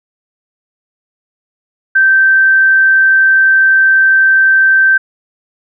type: tone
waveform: sine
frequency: 1557 Hz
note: G6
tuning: 12 cents flat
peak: -5 dBFS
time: 1.95-4.98 s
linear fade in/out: 10 ms
effects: none